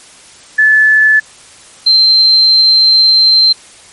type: tone pair in turn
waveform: sine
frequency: 1735 / 4127 Hz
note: A6 / C8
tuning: -25 / -25 cents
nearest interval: octave + minor third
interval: 1500 cents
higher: second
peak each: -4 dBFS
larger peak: neither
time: 0.58-1.2 / 1.86-3.53 s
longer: second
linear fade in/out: 10 ms
effects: white hiss -38 dBFS RMS until 3.92 s + MP3 48 kbps